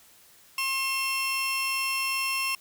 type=tone pair together; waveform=sawtooth; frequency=1071.5 / 2700 Hz; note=C6 / E7; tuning=+41 / +41 cents; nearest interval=octave + major third; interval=1600 cents; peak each=-28 / -24 dBFS; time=0.58-2.55 s; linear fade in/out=2 ms; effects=white hiss -56 dBFS RMS until 2.6 s